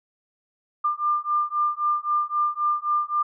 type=beating tone pair; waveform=sine; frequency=1195 / 1198.8 Hz; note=D6 / D6; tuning=+30 / +35 cents; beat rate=3.8 Hz; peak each=-24 dBFS; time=0.84-3.23 s; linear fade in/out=10 ms; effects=none